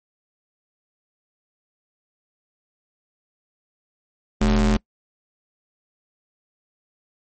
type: ring-modulated tone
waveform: square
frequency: 83.6 Hz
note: E2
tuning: 25 cents sharp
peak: -13 dBFS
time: 4.41-4.77 s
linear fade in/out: 5 ms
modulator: 130 Hz
effects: noise-tail reverb RT60 0.1 s tail -25 dB re dry + MP3 32 kbps